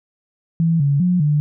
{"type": "tone with pitch steps", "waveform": "sine", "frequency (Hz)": [165.3, 141.5, 179.5, 148.3], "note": ["E3", "C#3", "F3", "D3"], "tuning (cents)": [5, 36, 48, 17], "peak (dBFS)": -13, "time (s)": [0.6, 1.4], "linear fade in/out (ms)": 0, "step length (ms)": 200, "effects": []}